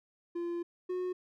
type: tone pair in turn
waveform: triangle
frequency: 344.3 / 364.3 Hz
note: F4 / F#4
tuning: -25 / -27 cents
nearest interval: minor second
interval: 98 cents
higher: second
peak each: -31 / -30 dBFS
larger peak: second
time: 0.35-0.63 / 0.89-1.13 s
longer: first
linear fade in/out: 10 ms
effects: none